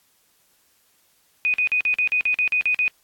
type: tone bursts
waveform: sine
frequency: 2489 Hz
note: D#7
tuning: in tune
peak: -17 dBFS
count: 11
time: 1.45-2.879 s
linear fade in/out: 0 ms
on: 89 ms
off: 45 ms
effects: white hiss -62 dBFS RMS until 3.03 s + AAC 64 kbps